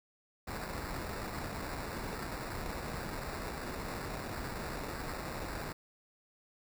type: noise with sample-and-hold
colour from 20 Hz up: pink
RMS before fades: -40 dBFS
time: 0.47-5.73 s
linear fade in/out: 10 ms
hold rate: 3150 Hz
effects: none